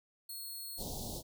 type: tone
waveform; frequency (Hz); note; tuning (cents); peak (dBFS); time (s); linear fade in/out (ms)
10% pulse; 4312; C#8; -49; -35; 0.29-0.83; 5
type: band-stop noise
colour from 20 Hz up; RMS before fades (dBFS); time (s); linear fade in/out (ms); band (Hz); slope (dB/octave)
pink; -41; 0.77-1.23; 50; 850 to 3600; 48
effects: none